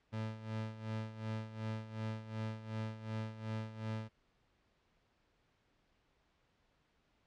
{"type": "tone with tremolo", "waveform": "30% pulse", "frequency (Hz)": 110, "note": "A2", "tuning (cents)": 0, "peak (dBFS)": -34, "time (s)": [0.12, 4.09], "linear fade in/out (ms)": 20, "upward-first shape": "sine", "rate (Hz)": 2.7, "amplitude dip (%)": 75, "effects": ["pink hiss -75 dBFS RMS until 7.26 s", "low-pass 4000 Hz 12 dB/octave"]}